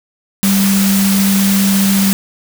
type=tone in noise; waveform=sine; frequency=196 Hz; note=G3; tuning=in tune; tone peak=-10 dBFS; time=0.43-2.13 s; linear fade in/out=0 ms; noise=white; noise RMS=-18 dBFS; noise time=0.43-2.13 s; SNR=+5 dB; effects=none